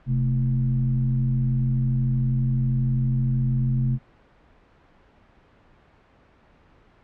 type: tone with frequency modulation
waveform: sine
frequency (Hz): 129.5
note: C3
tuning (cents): -17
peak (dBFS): -19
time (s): 0.06-3.99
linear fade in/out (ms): 50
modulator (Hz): 92.5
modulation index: 0.64
effects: pink hiss -56 dBFS RMS until 7.03 s + low-pass 2000 Hz 12 dB/octave